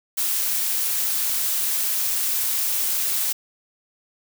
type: noise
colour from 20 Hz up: blue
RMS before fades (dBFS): -23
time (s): 0.17-3.33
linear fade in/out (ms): 10
effects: none